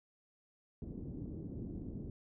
white low-pass noise, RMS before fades -44 dBFS, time 0.82-2.1 s, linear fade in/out 2 ms, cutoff 300 Hz, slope 24 dB/octave, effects none

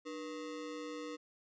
square ring-modulated tone, 392 Hz, G4, in tune, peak -39 dBFS, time 0.05-1.17 s, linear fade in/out 20 ms, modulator 90.9 Hz, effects resampled to 16000 Hz

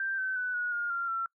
sine tone with pitch steps, 1572 / 1532.6 / 1494.1 / 1456.6 / 1420 / 1384.4 / 1349.7 Hz, G6 / G6 / F#6 / F#6 / F6 / F6 / E6, +4 / -40 / +16 / -28 / +28 / -16 / +40 cents, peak -29 dBFS, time 0-1.26 s, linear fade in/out 2 ms, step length 180 ms, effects noise-tail reverb RT60 0.1 s tail -24 dB re dry

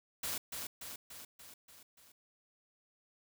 white noise with echo, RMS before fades -38 dBFS, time 0.23-0.38 s, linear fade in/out 5 ms, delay 290 ms, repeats 6, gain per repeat -4 dB, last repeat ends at 2.12 s, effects none

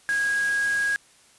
sine tone in noise, 1644 Hz, G#6, 18 cents flat, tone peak -21 dBFS, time 0.09-0.96 s, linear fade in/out 0 ms, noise white, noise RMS -36 dBFS, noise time 0.09-0.96 s, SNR +12 dB, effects white hiss -56 dBFS RMS until 1.38 s + resampled to 24000 Hz

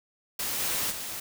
white noise with level steps, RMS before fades -31 / -29 / -36 dBFS, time 0.39-1.2 s, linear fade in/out 5 ms, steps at 0.59 / 0.9 s, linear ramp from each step 20 ms, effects none

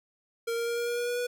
square tone with pitch steps, 463.2 / 466.7 / 470.2 / 473.8 / 477.3 / 480.9 / 484.5 / 488.2 Hz, A#4 / A#4 / A#4 / A#4 / A#4 / B4 / B4 / B4, -11 / +2 / +15 / +28 / +41 / -46 / -33 / -20 cents, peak -29 dBFS, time 0.47-1.27 s, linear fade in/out 10 ms, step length 100 ms, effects none

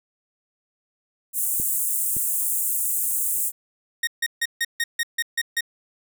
pink high-pass noise, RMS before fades -24 dBFS, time 1.33-3.52 s, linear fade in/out 50 ms, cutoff 7800 Hz, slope 48 dB/octave
clicks, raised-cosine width 3 ms, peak -22 dBFS, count 2, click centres 1.599 / 2.167 s
sawtooth tone bursts, 1861 Hz, A#6, 3 cents flat, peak -17 dBFS, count 9, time 4.03-5.608 s, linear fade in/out 5 ms, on 42 ms, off 150 ms
effects none

